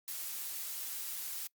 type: noise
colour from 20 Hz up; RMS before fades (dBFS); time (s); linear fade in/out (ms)
blue; -40; 0.08-1.47; 0
effects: noise-tail reverb RT60 0.1 s tail -24 dB re dry + Opus 48 kbps